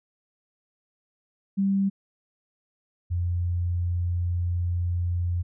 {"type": "tone pair in turn", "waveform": "sine", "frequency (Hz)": [196, 87.66], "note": ["G3", "F2"], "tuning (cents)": [0, 7], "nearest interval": "octave + major second", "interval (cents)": 1393, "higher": "first", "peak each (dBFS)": [-20, -23], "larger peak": "first", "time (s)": [[1.57, 1.9], [3.1, 5.43]], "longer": "second", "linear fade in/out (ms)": 20, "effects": []}